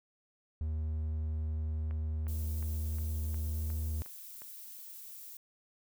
triangle tone, 77.78 Hz, D#2, in tune, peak -30 dBFS, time 0.61-4.02 s, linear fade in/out 0 ms
click train, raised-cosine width 0.5 ms, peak -37 dBFS, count 8, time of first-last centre 1.91-4.419 s, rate 2.79 Hz
violet noise, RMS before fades -48 dBFS, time 2.28-5.37 s, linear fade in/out 2 ms
effects none

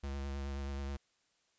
square tone with vibrato, 69.3 Hz, C#2, in tune, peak -38 dBFS, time 0.03-0.97 s, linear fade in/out 10 ms, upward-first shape sine, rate 9.4 Hz, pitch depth 26 cents each way, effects white hiss -75 dBFS RMS until 1.58 s + resampled to 16000 Hz

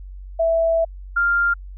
sine tone pair in turn, 659 / 1396.4 Hz, E5 / F6, -1 / -1 cents, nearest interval octave + minor second, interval 1300 cents, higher second, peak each -15 / -15 dBFS, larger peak neither, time 0.39-0.85 / 1.16-1.54 s, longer first, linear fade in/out 10 ms, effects added 47 Hz sine -33 dBFS peak until 1.77 s

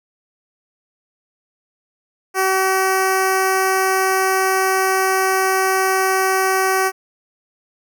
10% pulse tone with notch filter, 380.2 Hz, F#4, 47 cents sharp, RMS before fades -17 dBFS, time 2.34-6.92 s, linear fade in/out 50 ms, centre 3500 Hz, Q 1, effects none

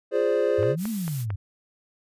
triangle chord, D half-diminished seventh, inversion first, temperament equal, 349.2 / 415.3 / 523.3 / 587.3 Hz, F4 / Ab4 / C5 / D5, 0 / 0 / 0 / 0 cents, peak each -27 / -22 / -22 / -26 dBFS, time 0.11-0.76 s, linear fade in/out 50 ms
sine exponential two-way sweep, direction up then down, 92.5 to 233.3 to 92.5 Hz, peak -26 dBFS, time 0.58-1.36 s, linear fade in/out 10 ms, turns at 0.89 s
click train, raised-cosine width 0.5 ms, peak -21 dBFS, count 4, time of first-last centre 0.63-1.304 s, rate 4.45 Hz
blue noise, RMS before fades -38 dBFS, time 0.77-1.26 s, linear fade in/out 50 ms
effects resampled to 32000 Hz

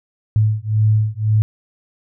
sine beating tone pair, 106.9 / 108.8 Hz, A2 / A2, -49 / -19 cents, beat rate 1.9 Hz, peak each -16 dBFS, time 0.36-1.42 s, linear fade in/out 0 ms, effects none

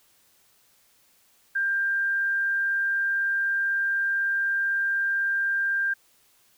sine tone, 1591 Hz, G6, 25 cents sharp, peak -22 dBFS, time 1.55-5.94 s, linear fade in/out 10 ms, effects white hiss -62 dBFS RMS until 6.57 s

